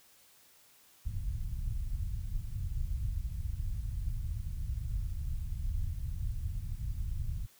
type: low-pass noise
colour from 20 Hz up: pink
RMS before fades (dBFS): -35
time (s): 1.05-7.47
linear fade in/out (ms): 20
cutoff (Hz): 110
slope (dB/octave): 24
effects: white hiss -62 dBFS RMS until 7.59 s